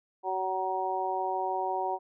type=harmonic tone; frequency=188.1 Hz; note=F#3; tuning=29 cents sharp; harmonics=2 / 3 / 4 / 5; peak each=-35 / -38 / -31 / -33 dBFS; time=0.23-1.99 s; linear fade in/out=50 ms; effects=none